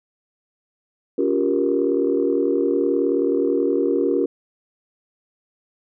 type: chord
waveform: sine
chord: G half-diminished seventh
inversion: second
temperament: just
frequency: 282.2 / 352.8 / 392 / 470.4 Hz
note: Db4 / F4 / G4 / Bb4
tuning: +31 / +18 / 0 / +16 cents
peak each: -22 dBFS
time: 1.18-4.26 s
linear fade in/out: 5 ms
effects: tanh soft clip ceiling -7 dBFS